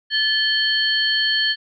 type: tone cluster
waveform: sine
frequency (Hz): 1738 / 3122 / 4378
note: A6 / G7 / C#8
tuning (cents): -22 / -8 / -22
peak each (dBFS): -21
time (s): 0.1-1.56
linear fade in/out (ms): 50
effects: none